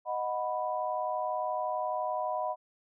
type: chord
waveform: sine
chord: B major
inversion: first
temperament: equal with one note detuned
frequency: 622.3 / 734 / 987.8 Hz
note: D#5 / F#5 / B5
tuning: 0 / -14 / 0 cents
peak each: -34 dBFS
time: 0.05-2.56 s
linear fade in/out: 50 ms
effects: none